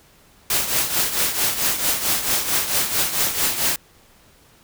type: noise with tremolo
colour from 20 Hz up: white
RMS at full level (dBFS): -18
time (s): 0.5-3.76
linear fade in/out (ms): 2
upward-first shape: triangle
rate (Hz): 4.5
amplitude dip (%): 70
effects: pink hiss -53 dBFS RMS until 4.63 s